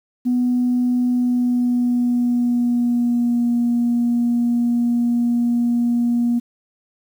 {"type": "tone with pitch glide", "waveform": "sine", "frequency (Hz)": [246.9, 238.5], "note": ["B3", "A#3"], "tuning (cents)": [0, 40], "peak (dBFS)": -14, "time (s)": [0.25, 6.4], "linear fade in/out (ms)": 20, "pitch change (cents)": -60, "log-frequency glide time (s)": [1.09, 3.51], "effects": ["tanh soft clip ceiling -11 dBFS", "8-bit"]}